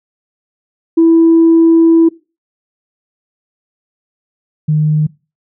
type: tone pair in turn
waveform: sine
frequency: 329.6 / 152.97 Hz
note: E4 / D#3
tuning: 0 / -29 cents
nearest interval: octave + minor second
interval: 1329 cents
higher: first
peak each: -3 / -8 dBFS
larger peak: first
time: 0.97-2.09 / 4.68-5.07 s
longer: first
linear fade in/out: 10 ms
effects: noise-tail reverb RT60 0.3 s tail -22 dB re dry + tanh soft clip ceiling -1 dBFS